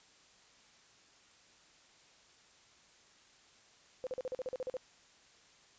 sine tone bursts, 511 Hz, C5, 41 cents flat, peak -35 dBFS, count 11, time 4.04-4.768 s, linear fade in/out 0 ms, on 28 ms, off 42 ms, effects white hiss -63 dBFS RMS until 5.78 s + resampled to 16000 Hz

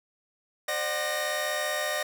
sawtooth tone cluster, 526 / 601 / 741 / 1864 Hz, C5 / D5 / F#5 / A#6, +9 / +40 / +2 / -1 cents, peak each -34 / -27 / -33 / -28 dBFS, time 0.68-2.03 s, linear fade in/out 5 ms, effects none

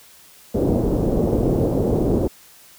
white low-pass noise, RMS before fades -19 dBFS, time 0.54-2.28 s, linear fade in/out 10 ms, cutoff 480 Hz, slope 24 dB/octave, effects white hiss -48 dBFS RMS until 2.78 s

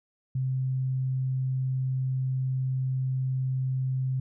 sine tone, 130.6 Hz, C3, 3 cents flat, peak -25 dBFS, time 0.35-4.2 s, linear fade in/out 5 ms, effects none

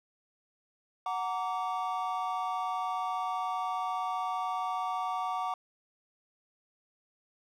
triangle chord, Gb augmented, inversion none, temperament just, 740 / 925 / 1156.2 Hz, Gb5 / Bb5 / D6, 0 / -14 / -27 cents, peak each -32 / -35 / -33 dBFS, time 1.06-5.54 s, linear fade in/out 2 ms, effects none

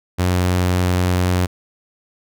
sawtooth tone, 90.4 Hz, F#2, 40 cents flat, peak -11 dBFS, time 0.18-1.47 s, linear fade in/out 20 ms, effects none

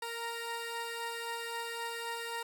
15% pulse tone pair together, 464.4 / 932.6 Hz, A#4 / A#5, -7 / +1 cents, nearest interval octave, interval 1208 cents, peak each -33 / -34 dBFS, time 0.02-2.43 s, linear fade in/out 5 ms, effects none

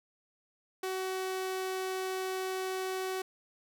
sawtooth tone, 376.1 Hz, F#4, 28 cents sharp, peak -29 dBFS, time 0.83-3.22 s, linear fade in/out 5 ms, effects none

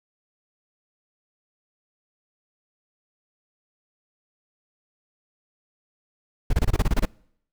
brown noise bursts, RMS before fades -18 dBFS, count 10, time 6.5-7.054 s, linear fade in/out 5 ms, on 32 ms, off 26 ms, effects noise-tail reverb RT60 0.7 s tail -26 dB re dry

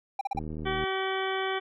triangle tone bursts, 795 Hz, G5, 24 cents sharp, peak -24 dBFS, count 4, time 0.19-0.392 s, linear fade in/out 5 ms, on 22 ms, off 38 ms
click train, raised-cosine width 3 ms, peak -25 dBFS, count 39, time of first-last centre 0.35-0.839 s, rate 77.7 Hz
harmonic tone, 382.1 Hz, G4, 44 cents flat, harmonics 1 / 2 / 3 / 4 / 5 / 6 / 8 / 9, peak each -31 / -34 / -36 / -37 / -38 / -39 / -40 / -41 dBFS, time 0.65-1.6 s, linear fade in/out 20 ms
effects none

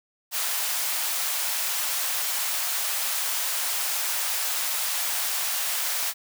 white high-pass noise, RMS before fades -27 dBFS, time 0.31-6.14 s, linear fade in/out 50 ms, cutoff 630 Hz, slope 24 dB/octave, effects none

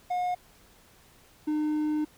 triangle tone pair in turn, 720 / 303.9 Hz, F#5 / D#4, -47 / -41 cents, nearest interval octave + minor third, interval 1494 cents, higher first, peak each -24 / -23 dBFS, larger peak second, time 0.1-0.35 / 1.47-2.05 s, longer second, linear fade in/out 10 ms, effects pink hiss -58 dBFS RMS until 2.17 s

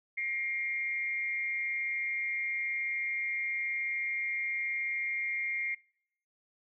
sine tone with amplitude modulation, 2127 Hz, C7, 28 cents sharp, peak -28 dBFS, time 0.17-5.75 s, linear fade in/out 10 ms, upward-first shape sine, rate 219 Hz, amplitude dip 65%, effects noise-tail reverb RT60 0.7 s tail -25 dB re dry

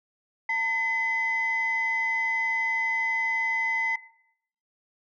sine tone pair together, 904.7 / 2028 Hz, A5 / B6, +48 / +45 cents, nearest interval octave + major second, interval 1397 cents, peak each -29 / -24 dBFS, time 0.49-3.96 s, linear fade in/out 5 ms, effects noise-tail reverb RT60 0.7 s tail -18 dB re dry + tanh soft clip ceiling -18 dBFS

